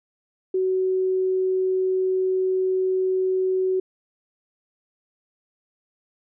sine tone, 374.5 Hz, F#4, 21 cents sharp, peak -19 dBFS, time 0.54-3.8 s, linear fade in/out 5 ms, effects none

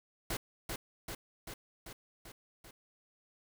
pink noise with echo, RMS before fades -36 dBFS, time 0.3-0.37 s, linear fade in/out 5 ms, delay 390 ms, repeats 6, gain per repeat -3 dB, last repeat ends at 2.71 s, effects none

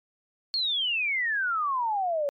sine exponential sweep, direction down, 4380 to 553 Hz, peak -24 dBFS, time 0.54-2.29 s, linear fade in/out 0 ms, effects MP3 96 kbps

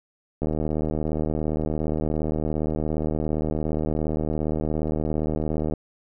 click train, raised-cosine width 2 ms, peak -13 dBFS, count 412, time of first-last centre 0.42-5.737 s, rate 77.3 Hz, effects none

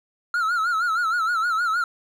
triangle tone with vibrato, 1366 Hz, F6, 39 cents flat, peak -18 dBFS, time 0.34-1.84 s, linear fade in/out 2 ms, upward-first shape sine, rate 6.4 Hz, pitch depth 110 cents each way, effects none

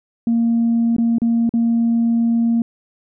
sine tone with dropouts, 231.9 Hz, A#3, 9 cents flat, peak -12 dBFS, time 0.27-2.62 s, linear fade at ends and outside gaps 2 ms, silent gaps 0.965-0.983 / 1.184-1.218 / 1.493-1.538 s, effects tanh soft clip ceiling -10 dBFS

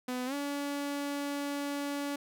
sawtooth tone with pitch glide, 251 to 285 Hz, B3 to C#4, +28 to +48 cents, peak -29 dBFS, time 0.08-2.16 s, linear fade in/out 5 ms, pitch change +220 cents, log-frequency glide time 0.26-0.34 s, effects none

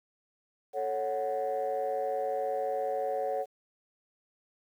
sine chord, F# minor, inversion first, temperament equal, 440 / 554.4 / 740 Hz, A4 / C#5 / F#5, 0 / 0 / 0 cents, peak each -34 / -31 / -32 dBFS, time 0.73-3.46 s, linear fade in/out 50 ms, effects tanh soft clip ceiling -23 dBFS + 10-bit

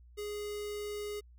square tone with notch filter, 415.3 Hz, G#4, in tune, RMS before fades -39 dBFS, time 0.17-1.21 s, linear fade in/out 20 ms, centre 970 Hz, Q 0.9, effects added 60 Hz sine -54 dBFS peak until 1.38 s

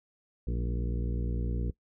harmonic tone with a mistuned harmonic, 59.5 Hz, A#1, 36 cents sharp, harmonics 1 / 2 / 3 / 4 / 5 / 6 / 7 / 8, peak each -30 / -36 / -40 / -42 / -44 / -46 / -47 / -48 dBFS, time 0.47-1.71 s, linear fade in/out 5 ms, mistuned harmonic 4, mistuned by -78 cents, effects noise-tail reverb RT60 0.1 s tail -20 dB re dry

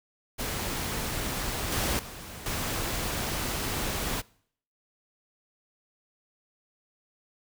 pink noise with level steps, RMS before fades -32 / -28 / -42 / -31 dBFS, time 0.38-4.22 s, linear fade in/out 20 ms, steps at 1.72 / 1.99 / 2.46 s, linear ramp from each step 2 ms, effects noise-tail reverb RT60 0.6 s tail -23 dB re dry

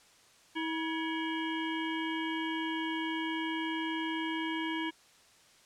harmonic tone with a mistuned harmonic, 321.4 Hz, E4, 44 cents flat, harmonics 1 / 3 / 5 / 7 / 9 / 10, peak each -34 / -39 / -41 / -42 / -44 / -44 dBFS, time 0.55-4.91 s, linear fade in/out 20 ms, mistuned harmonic 5, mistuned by +72 cents, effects white hiss -61 dBFS RMS until 5.65 s + low-pass 8000 Hz 12 dB/octave

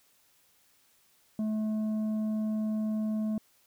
sine tone with tanh clipping, 216 Hz, A3, 32 cents flat, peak -29 dBFS, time 1.39-3.38 s, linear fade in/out 2 ms, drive 6 dB, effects white hiss -66 dBFS RMS until 3.66 s

